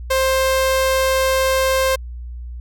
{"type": "tone", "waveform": "sawtooth", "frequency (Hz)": 527, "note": "C5", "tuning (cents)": 12, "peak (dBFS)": -11, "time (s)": [0.1, 1.96], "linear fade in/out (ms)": 10, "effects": ["added 60 Hz sine -28 dBFS peak until 2.6 s"]}